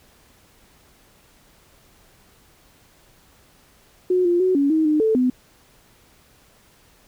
sine tone with pitch steps, 364.8 / 348.6 / 371.2 / 281.4 / 316.3 / 304.7 / 440.4 / 252.3 Hz, F#4 / F4 / F#4 / C#4 / D#4 / D#4 / A4 / B3, -24 / -3 / +6 / +26 / +29 / -36 / +2 / +37 cents, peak -15 dBFS, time 4.1-5.3 s, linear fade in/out 5 ms, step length 150 ms, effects pink hiss -55 dBFS RMS until 7.07 s

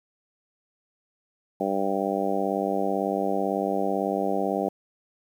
harmonic tone, 98 Hz, G2, in tune, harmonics 2 / 3 / 4 / 5 / 6 / 7 / 8, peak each -31 / -31 / -31 / -31 / -31 / -31 / -31 dBFS, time 1.6-4.69 s, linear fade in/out 5 ms, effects 9-bit

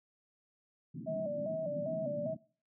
pink band-pass noise, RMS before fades -43 dBFS, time 0.94-2.37 s, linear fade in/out 10 ms, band 140 to 280 Hz, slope 48 dB/octave
sine tone with vibrato, 614 Hz, D#5, 23 cents flat, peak -34 dBFS, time 1.06-2.35 s, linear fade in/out 20 ms, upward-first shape square, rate 2.5 Hz, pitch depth 76 cents each way
effects noise-tail reverb RT60 0.4 s tail -20 dB re dry

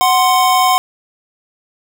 square tone pair together, 741.4 / 1046.5 Hz, F#5 / C6, +3 / 0 cents, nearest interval tritone, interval 597 cents, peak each -13 dBFS, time 0.01-0.78 s, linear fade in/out 0 ms, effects none

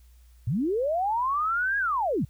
sine linear two-way sweep, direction up then down, 96 to 1661.2 to 96 Hz, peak -23 dBFS, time 0.47-2.25 s, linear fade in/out 5 ms, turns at 1.78 s, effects added 60 Hz sine -51 dBFS peak until 2.29 s + white hiss -66 dBFS RMS until 2.29 s

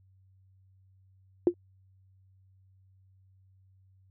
sine tone with exponential decay, 350 Hz, F4, 4 cents sharp, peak -14 dBFS, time 1.47-1.54 s, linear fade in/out 1 ms, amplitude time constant 15 ms, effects added 95 Hz sine -59 dBFS peak until 4.1 s

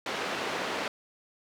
pink band-pass noise, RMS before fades -33 dBFS, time 0.06-0.88 s, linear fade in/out 2 ms, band 340 to 3600 Hz, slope 12 dB/octave, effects none

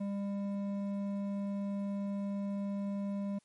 sine tone with hard clipping, 200 Hz, G3, 35 cents sharp, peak -35 dBFS, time 0-3.39 s, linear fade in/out 10 ms, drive 8 dB, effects white hiss -72 dBFS RMS until 3.44 s + MP3 48 kbps

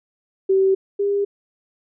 sine tone pair in turn, 384.4 / 402.6 Hz, G4 / G4, -34 / +46 cents, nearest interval minor second, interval 80 cents, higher second, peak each -13 / -17 dBFS, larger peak first, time 0.49-0.75 / 0.99-1.25 s, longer neither, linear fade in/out 10 ms, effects none

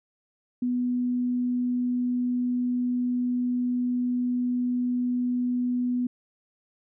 sine tone, 246.9 Hz, B3, in tune, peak -23 dBFS, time 0.62-6.07 s, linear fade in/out 5 ms, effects none

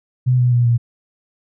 sine tone with pitch steps, 126.3 / 123.63 / 121.02 / 118.46 Hz, B2 / B2 / B2 / A#2, +39 / +2 / -35 / +28 cents, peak -11 dBFS, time 0.26-0.78 s, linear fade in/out 20 ms, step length 130 ms, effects none

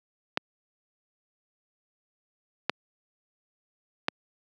clicks, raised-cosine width 0.3 ms, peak -7 dBFS, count 3, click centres 0.374 / 2.696 / 4.084 s, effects high-pass 200 Hz 12 dB/octave

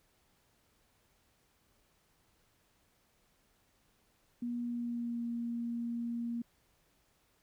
sine tone with pitch glide, 240 to 235.2 Hz, B3 to A#3, -49 to +16 cents, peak -34 dBFS, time 4.42-6.42 s, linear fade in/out 5 ms, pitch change -35 cents, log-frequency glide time 4.59-5.24 s, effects pink hiss -72 dBFS RMS until 7.42 s

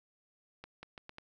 accelerating click train, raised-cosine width 0.3 ms, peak -30 dBFS, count 5, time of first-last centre 0.64-1.184 s, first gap 190 ms, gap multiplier 0.78, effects none

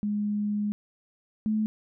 sine tone pair in turn, 207.7 / 215.8 Hz, G#3 / A3, 0 / -33 cents, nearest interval minor second, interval 67 cents, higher second, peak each -25 / -23 dBFS, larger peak second, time 0.03-0.72 / 1.46-1.66 s, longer first, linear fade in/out 0 ms, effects none

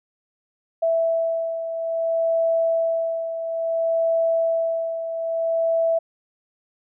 sine beating tone pair, 659.3 / 659.89 Hz, E5 / E5, 0 / +2 cents, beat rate 0.59 Hz, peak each -20 / -27 dBFS, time 0.82-5.99 s, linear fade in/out 10 ms, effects none

